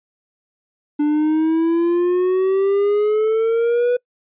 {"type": "exponential sweep", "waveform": "triangle", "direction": "up", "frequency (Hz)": [293.7, 493.9], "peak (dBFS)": -12, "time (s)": [0.99, 3.97], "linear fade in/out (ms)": 10, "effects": ["noise-tail reverb RT60 0.1 s tail -25 dB re dry", "resampled to 8000 Hz"]}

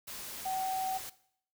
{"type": "tone in noise", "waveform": "sine", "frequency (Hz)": 759, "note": "F#5", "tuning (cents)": 44, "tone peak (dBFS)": -32, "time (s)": [0.45, 0.98], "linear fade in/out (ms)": 10, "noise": "white", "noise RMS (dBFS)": -43, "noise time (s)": [0.07, 1.1], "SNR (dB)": 8, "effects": ["noise-tail reverb RT60 0.6 s tail -17 dB re dry"]}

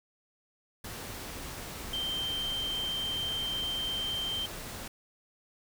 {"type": "tone in noise", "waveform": "sine", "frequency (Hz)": 3136, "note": "G7", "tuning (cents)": 0, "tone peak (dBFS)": -31, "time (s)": [1.93, 4.46], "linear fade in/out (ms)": 5, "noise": "pink", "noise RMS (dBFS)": -41, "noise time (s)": [0.84, 4.88], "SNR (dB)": 7, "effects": []}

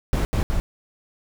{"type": "noise bursts at uneven times", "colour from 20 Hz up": "brown", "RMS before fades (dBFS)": -21, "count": 3, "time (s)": [[0.13, 0.25], [0.33, 0.43], [0.5, 0.6]], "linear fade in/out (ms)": 0, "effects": []}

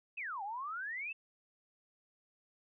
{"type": "exponential two-way sweep", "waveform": "sine", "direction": "down then up", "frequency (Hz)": [2710, 770, 2710], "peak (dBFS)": -38, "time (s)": [0.17, 1.13], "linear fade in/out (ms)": 10, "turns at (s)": 0.43, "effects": []}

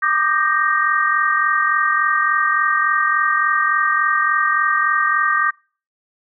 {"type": "chord", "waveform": "sine", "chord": "Eb major seventh", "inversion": "third", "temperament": "equal with one note detuned", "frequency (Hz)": [1174.7, 1218.2, 1568, 1864.7], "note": ["D6", "Eb6", "G6", "Bb6"], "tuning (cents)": [0, -37, 0, 0], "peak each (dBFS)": -20, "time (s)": [0.02, 5.51], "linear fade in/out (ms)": 10, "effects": ["noise-tail reverb RT60 0.4 s tail -26 dB re dry"]}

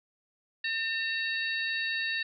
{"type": "harmonic tone with a mistuned harmonic", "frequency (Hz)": 903, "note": "A5", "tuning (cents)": 45, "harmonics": [2, 3, 4, 5], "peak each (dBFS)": [-31, -35, -37, -39], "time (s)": [0.64, 2.23], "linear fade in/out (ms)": 5, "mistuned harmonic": 4, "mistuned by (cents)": 94, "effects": []}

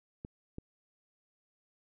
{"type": "clicks", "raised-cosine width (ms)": 3, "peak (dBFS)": -28, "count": 2, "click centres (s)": [0.249, 0.584], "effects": []}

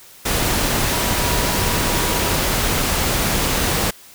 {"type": "tone in noise", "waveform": "sine", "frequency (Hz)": 965, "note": "B5", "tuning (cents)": -40, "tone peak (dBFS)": -29, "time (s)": [0.92, 2.37], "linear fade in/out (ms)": 10, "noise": "pink", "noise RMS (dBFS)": -19, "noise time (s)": [0.25, 3.91], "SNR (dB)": -13, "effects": ["white hiss -44 dBFS RMS until 4.14 s"]}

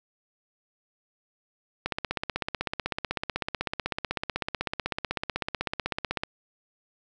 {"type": "click train", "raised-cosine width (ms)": 0.3, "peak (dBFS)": -12, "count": 71, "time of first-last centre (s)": [1.86, 6.235], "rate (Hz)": 16, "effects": []}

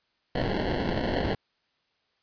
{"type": "noise with sample-and-hold", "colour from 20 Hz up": "blue", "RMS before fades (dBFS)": -28, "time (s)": [0.35, 1.35], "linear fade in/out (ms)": 5, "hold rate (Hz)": 1225, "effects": ["white hiss -72 dBFS RMS until 2.22 s", "resampled to 11025 Hz"]}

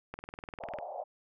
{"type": "click train", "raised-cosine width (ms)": 0.5, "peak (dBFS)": -25, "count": 14, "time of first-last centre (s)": [0.14, 0.787], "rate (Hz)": 20.1}
{"type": "band-pass noise", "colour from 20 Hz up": "pink", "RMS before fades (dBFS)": -41, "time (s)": [0.6, 1.04], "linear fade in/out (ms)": 10, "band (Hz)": [580, 770], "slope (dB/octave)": 48}
{"effects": []}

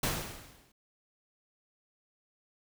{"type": "noise with exponential decay", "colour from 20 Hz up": "pink", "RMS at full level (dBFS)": -28, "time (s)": [0.03, 0.72], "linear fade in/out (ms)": 5, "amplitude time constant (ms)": 150, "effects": []}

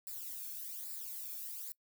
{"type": "noise with flanger", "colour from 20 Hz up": "violet", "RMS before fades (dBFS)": -44, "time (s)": [0.07, 1.72], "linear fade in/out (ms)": 0, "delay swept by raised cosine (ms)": [0.32, 1.04], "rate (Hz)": 1.2, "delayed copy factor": -0.8, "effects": ["noise-tail reverb RT60 0.1 s tail -23 dB re dry"]}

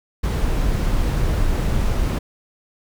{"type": "noise", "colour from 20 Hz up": "brown", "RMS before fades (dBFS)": -19, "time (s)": [0.23, 2.19], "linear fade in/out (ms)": 10, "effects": []}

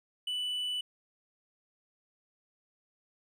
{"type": "tone", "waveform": "triangle", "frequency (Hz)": 2976, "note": "F#7", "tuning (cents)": 9, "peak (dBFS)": -30, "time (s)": [0.27, 0.81], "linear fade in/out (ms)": 5, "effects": []}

